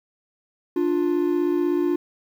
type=tone pair together; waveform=triangle; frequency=295.5 / 351.7 Hz; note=D4 / F4; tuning=+11 / +12 cents; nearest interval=minor third; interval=301 cents; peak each=-21 / -19 dBFS; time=0.76-1.96 s; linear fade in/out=5 ms; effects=9-bit